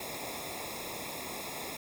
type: noise with comb filter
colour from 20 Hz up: pink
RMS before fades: -40 dBFS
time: 0-1.77 s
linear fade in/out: 5 ms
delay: 0.66 ms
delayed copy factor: -1
effects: none